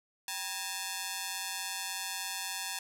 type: ring-modulated tone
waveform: 5% pulse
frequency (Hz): 871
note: A5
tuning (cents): -18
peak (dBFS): -20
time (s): 0.28-2.79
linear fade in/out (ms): 2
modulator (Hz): 91.7
effects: none